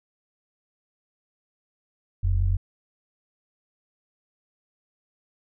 sine tone pair together, 42.51 / 90.2 Hz, F1 / F#2, -46 / -44 cents, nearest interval octave + minor second, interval 1302 cents, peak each -22 dBFS, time 2.23-2.57 s, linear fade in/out 10 ms, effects none

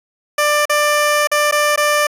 15% pulse tone with dropouts, 593 Hz, D5, 17 cents sharp, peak -6 dBFS, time 0.38-2.07 s, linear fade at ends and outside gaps 5 ms, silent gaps 0.655-0.695 / 1.273-1.315 / 1.513-1.523 / 1.761-1.775 s, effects resampled to 32000 Hz

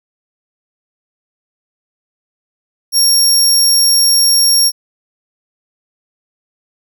25% pulse tone, 5560 Hz, F8, 9 cents flat, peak -3 dBFS, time 2.92-4.72 s, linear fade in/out 50 ms, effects none

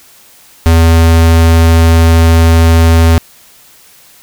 square tone, 82.41 Hz, E2, in tune, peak -4 dBFS, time 0.66-3.18 s, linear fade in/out 0 ms, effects white hiss -41 dBFS RMS until 4.22 s

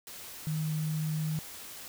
sine tone in noise, 155.56 Hz, D#3, in tune, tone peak -29 dBFS, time 0.47-1.39 s, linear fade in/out 0 ms, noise white, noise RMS -45 dBFS, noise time 0.07-1.88 s, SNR +13 dB, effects none

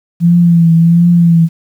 sine tone with vibrato, 169.1 Hz, E3, 44 cents sharp, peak -4 dBFS, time 0.2-1.49 s, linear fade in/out 50 ms, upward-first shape triangle, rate 1.4 Hz, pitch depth 51 cents each way, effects 7-bit

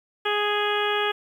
harmonic tone, 415.3 Hz, G#4, in tune, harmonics 1 / 2 / 3 / 4 / 5 / 6 / 7 / 8, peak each -26 / -29 / -29 / -29 / -35 / -33 / -32 / -32 dBFS, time 0.25-1.12 s, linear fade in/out 10 ms, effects 9-bit

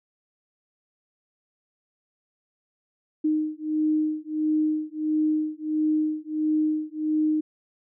sine beating tone pair, 307.8 / 309.3 Hz, D#4 / D#4, -19 / -10 cents, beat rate 1.5 Hz, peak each -25 / -25 dBFS, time 3.24-7.41 s, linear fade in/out 10 ms, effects none

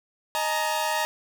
sawtooth chord, D# suspended fourth, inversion none, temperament equal with one note detuned, 622.3 / 852.5 / 932.3 Hz, D#5 / G#5 / A#5, 0 / +45 / 0 cents, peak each -26 / -26 / -23 dBFS, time 0.35-1.05 s, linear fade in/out 0 ms, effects none

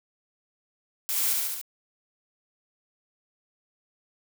blue noise with echo, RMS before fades -28 dBFS, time 1.09-1.33 s, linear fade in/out 0 ms, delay 71 ms, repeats 4, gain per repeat -2 dB, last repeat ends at 1.614 s, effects none

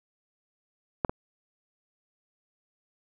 clicks, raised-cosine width 1 ms, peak -10 / -16 dBFS, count 2, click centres 1.048 / 1.095 s, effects none

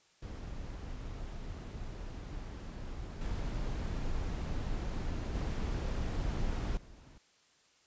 brown noise with level steps, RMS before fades -42 / -36 / -34 / -52 dBFS, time 0.22-7.18 s, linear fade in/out 5 ms, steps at 3.21 / 5.34 / 6.77 s, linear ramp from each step 2 ms, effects white hiss -67 dBFS RMS until 7.86 s + resampled to 16000 Hz

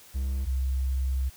triangle / sine tone pair in turn, 66.5 / 65.62 Hz, C2 / C2, +29 / +6 cents, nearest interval unison, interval 23 cents, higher first, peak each -24 dBFS, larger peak neither, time 0.14-0.46 / 0.46-1.3 s, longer second, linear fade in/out 20 ms, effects white hiss -52 dBFS RMS until 1.36 s

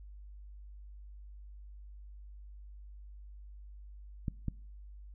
clicks, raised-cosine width 5 ms, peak -21 dBFS, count 2, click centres 4.282 / 4.483 s, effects noise-tail reverb RT60 0.5 s tail -23 dB re dry + added 50 Hz sine -47 dBFS peak until 5.14 s

